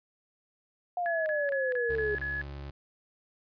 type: exponential sweep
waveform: sine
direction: down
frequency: 720 to 410.9 Hz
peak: -28 dBFS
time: 0.97-2.15 s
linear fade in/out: 2 ms
type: tone bursts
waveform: sine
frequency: 1696 Hz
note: G#6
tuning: 36 cents sharp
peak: -31 dBFS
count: 6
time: 1.06-2.415 s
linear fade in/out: 0 ms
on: 200 ms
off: 31 ms
type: tone with pitch glide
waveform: 30% pulse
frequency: 69.1 to 70.19 Hz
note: C#2 to C#2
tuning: -5 to +22 cents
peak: -36 dBFS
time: 1.89-2.71 s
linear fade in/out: 10 ms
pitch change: +27 cents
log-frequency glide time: 2.12-2.38 s
effects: resampled to 11025 Hz